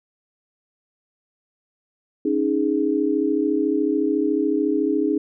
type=chord; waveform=sine; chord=C# suspended second; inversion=none; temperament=equal; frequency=277.2 / 311.1 / 415.3 Hz; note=C#4 / D#4 / G#4; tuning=0 / 0 / 0 cents; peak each=-23 / -21 / -23 dBFS; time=2.25-5.18 s; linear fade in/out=5 ms; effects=none